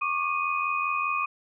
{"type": "tone cluster", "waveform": "sine", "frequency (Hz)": [1108, 1193, 2495], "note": ["C#6", "D6", "D#7"], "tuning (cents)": [-1, 27, 4], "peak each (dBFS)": -29, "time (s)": [0.01, 1.26], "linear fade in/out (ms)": 10, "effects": []}